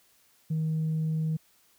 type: tone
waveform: sine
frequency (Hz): 158.1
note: D#3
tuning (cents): +28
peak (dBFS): -24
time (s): 0.5-1.37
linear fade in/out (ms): 10
effects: tanh soft clip ceiling -23 dBFS + white hiss -64 dBFS RMS until 1.78 s